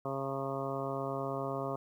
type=harmonic tone with a mistuned harmonic; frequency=136.2 Hz; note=C#3; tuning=30 cents flat; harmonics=1 / 2 / 3 / 4 / 5 / 6 / 7 / 8 / 9; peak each=-41 / -42 / -40 / -40 / -40 / -50 / -46 / -43 / -45 dBFS; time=0.05-1.76 s; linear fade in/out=2 ms; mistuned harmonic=6; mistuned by=+79 cents; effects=11-bit